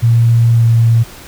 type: tone with pitch glide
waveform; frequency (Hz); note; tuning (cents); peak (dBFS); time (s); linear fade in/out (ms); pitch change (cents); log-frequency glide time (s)
sine; 116.54 to 115.2; A#2 to A#2; 0 to -20; -6; 0.02-1.04; 20; -20; 0.54-0.66
effects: pink hiss -35 dBFS RMS until 1.27 s